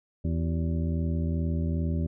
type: harmonic tone with a mistuned harmonic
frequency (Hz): 82.41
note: E2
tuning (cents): 0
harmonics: 1 / 2 / 3 / 4 / 5 / 7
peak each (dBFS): -27 / -30 / -34 / -41 / -42 / -44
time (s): 0.24-2.07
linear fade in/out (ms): 10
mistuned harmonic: 5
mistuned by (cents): -110
effects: none